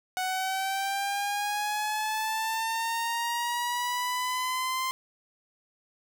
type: linear sweep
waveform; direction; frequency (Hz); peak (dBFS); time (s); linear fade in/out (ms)
sawtooth; up; 740 to 1045; -24; 0.17-4.91; 0
effects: none